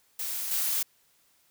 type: noise with level steps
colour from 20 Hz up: blue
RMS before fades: -33 / -28 dBFS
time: 0.19-0.83 s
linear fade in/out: 5 ms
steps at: 0.51 s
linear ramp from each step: 5 ms
effects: white hiss -66 dBFS RMS until 1.5 s